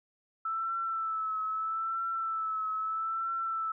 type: tone with vibrato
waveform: sine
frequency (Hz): 1318.5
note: E6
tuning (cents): 0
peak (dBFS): -30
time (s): 0.45-3.72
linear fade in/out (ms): 5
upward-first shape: triangle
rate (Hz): 0.78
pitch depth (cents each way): 45
effects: none